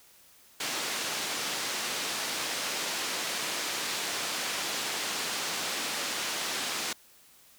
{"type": "band-pass noise", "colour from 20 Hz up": "white", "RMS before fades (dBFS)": -33, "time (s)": [0.6, 6.93], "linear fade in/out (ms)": 5, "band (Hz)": [210, 5900], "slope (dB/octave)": 12, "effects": ["white hiss -58 dBFS RMS until 7.58 s"]}